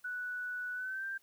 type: tone with pitch glide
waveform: sine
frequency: 1480 to 1577.1 Hz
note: F#6 to G6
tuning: 0 to +10 cents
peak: -36 dBFS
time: 0.04-1.18 s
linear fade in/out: 10 ms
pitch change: +110 cents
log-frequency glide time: 0.74-1.06 s
effects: white hiss -69 dBFS RMS until 1.22 s